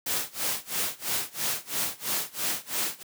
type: noise with tremolo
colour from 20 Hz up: white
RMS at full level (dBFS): -27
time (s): 0.06-3.03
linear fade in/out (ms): 5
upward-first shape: sine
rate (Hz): 3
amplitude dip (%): 95
effects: high-pass 100 Hz 12 dB/octave